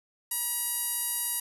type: tone with band-pass filter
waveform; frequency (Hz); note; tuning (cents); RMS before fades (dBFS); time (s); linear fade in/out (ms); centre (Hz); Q
sawtooth; 957; A#5; +45; -31; 0.31-1.4; 5; 11000; 3.9
effects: none